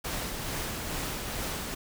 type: noise with tremolo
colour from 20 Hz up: pink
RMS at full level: -33 dBFS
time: 0.04-1.75 s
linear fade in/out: 10 ms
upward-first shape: sine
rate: 2.3 Hz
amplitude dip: 30%
effects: none